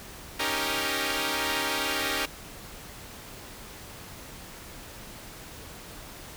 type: chord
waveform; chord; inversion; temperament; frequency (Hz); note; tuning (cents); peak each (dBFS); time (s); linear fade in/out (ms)
5% pulse; Eb dominant seventh; third; equal; 277.2 / 311.1 / 392 / 466.2; Db4 / Eb4 / G4 / Bb4; 0 / 0 / 0 / 0; -21; 0.39-2.26; 10
effects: pink hiss -44 dBFS RMS until 6.36 s